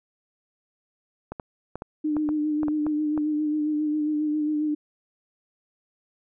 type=clicks; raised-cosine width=1 ms; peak=-19 dBFS; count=10; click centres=1.32 / 1.398 / 1.756 / 1.821 / 2.167 / 2.29 / 2.632 / 2.683 / 2.866 / 3.177 s
type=tone with vibrato; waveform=sine; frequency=302.4 Hz; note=D#4; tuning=49 cents flat; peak=-22 dBFS; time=2.04-4.75 s; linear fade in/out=10 ms; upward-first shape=sine; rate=7.4 Hz; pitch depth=28 cents each way
effects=none